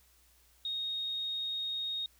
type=tone; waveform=sine; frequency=3729 Hz; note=A#7; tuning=in tune; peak=-33 dBFS; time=0.65-2.06 s; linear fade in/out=2 ms; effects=added 60 Hz sine -67 dBFS peak until 2.19 s + white hiss -66 dBFS RMS until 2.19 s